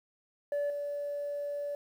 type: tone with level steps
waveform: sine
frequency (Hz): 577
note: D5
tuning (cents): -31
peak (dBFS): -26 / -32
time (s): 0.52-1.75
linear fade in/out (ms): 2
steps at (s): 0.7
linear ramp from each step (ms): 2
effects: tanh soft clip ceiling -28 dBFS + 10-bit